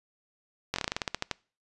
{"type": "slowing click train", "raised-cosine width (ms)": 0.2, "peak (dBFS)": -11, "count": 13, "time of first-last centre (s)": [0.74, 1.313], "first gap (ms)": 21, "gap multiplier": 1.14, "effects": ["noise-tail reverb RT60 0.4 s tail -25 dB re dry", "resampled to 24000 Hz"]}